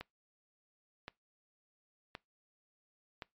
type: click train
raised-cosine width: 0.3 ms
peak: -26 dBFS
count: 4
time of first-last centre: 0.01-3.222 s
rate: 0.934 Hz
effects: noise-tail reverb RT60 0.2 s tail -23 dB re dry + MP3 96 kbps